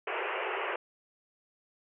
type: band-pass noise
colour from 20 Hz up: pink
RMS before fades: -34 dBFS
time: 0.07-0.76 s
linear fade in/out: 5 ms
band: 360 to 2900 Hz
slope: 96 dB/octave
effects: none